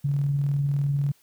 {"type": "tone with tremolo", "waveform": "sine", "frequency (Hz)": 141.7, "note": "C#3", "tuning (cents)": 38, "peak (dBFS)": -20, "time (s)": [0.04, 1.12], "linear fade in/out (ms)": 10, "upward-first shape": "square", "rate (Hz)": 20, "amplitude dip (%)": 25, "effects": ["white hiss -62 dBFS RMS until 1.22 s"]}